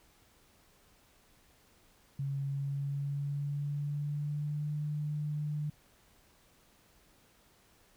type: tone with pitch glide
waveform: sine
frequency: 138.59 to 149.4 Hz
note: C#3 to D3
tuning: 0 to +30 cents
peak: -32 dBFS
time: 2.19-5.7 s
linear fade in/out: 5 ms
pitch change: +130 cents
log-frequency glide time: 2.45-4.73 s
effects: pink hiss -65 dBFS RMS until 7.96 s